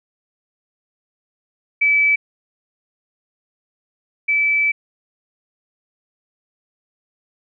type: tone pair in turn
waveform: sine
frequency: 2302 / 2310 Hz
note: D7 / D7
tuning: -35 / -29 cents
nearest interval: unison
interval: 6 cents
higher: second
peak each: -12 / -14 dBFS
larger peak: first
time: 1.81-2.16 / 4.28-4.72 s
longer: second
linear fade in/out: 10 ms
effects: none